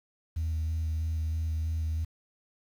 sine tone with vibrato, 79.9 Hz, D#2, 47 cents sharp, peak -26 dBFS, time 0.36-2.05 s, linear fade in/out 10 ms, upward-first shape square, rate 3.1 Hz, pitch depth 14 cents each way, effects tanh soft clip ceiling -25 dBFS + 9-bit

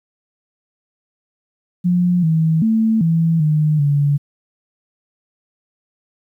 sine tone with pitch steps, 177.5 / 160.5 / 222.1 / 164.3 / 152.7 / 143.7 Hz, F3 / E3 / A3 / E3 / D#3 / D3, +28 / -46 / +16 / -5 / -32 / -37 cents, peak -12 dBFS, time 1.84-4.18 s, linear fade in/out 20 ms, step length 390 ms, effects 9-bit

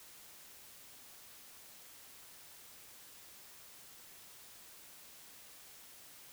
silence, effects white hiss -56 dBFS RMS until 6.32 s

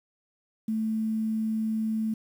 sine tone with quantisation, 220 Hz, A3, in tune, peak -25 dBFS, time 0.68-2.14 s, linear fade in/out 5 ms, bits 9, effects none

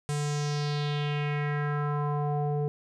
square tone with low-pass filter sweep, 146.83 Hz, D3, in tune, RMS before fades -29 dBFS, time 0.09-2.68 s, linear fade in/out 0 ms, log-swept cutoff 8800 to 540 Hz, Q 3, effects none

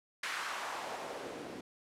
white noise with band-pass filter sweep, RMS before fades -41 dBFS, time 0.23-1.61 s, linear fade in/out 5 ms, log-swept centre 1700 to 280 Hz, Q 1.5, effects low-pass 12000 Hz 12 dB/octave

